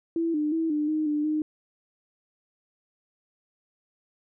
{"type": "tone with pitch steps", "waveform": "sine", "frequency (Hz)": [331.9, 300.8, 325.1, 299.4, 309.5, 297.9, 306.8], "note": ["E4", "D4", "E4", "D4", "D#4", "D4", "D#4"], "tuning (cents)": [12, 42, -24, 33, -9, 25, -24], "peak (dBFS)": -23, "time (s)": [0.16, 1.42], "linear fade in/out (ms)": 2, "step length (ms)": 180, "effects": []}